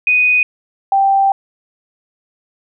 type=tone pair in turn; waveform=sine; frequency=2489 / 784 Hz; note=D#7 / G5; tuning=0 / 0 cents; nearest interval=octave + minor sixth; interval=2000 cents; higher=first; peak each=-9 dBFS; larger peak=neither; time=0.07-0.43 / 0.92-1.32 s; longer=second; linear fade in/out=2 ms; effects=none